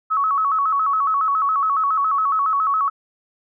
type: tone with vibrato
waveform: sine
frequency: 1200 Hz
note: D6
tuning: 37 cents sharp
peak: -16 dBFS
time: 0.1-2.9 s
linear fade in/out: 20 ms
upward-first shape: square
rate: 7.2 Hz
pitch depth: 120 cents each way
effects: none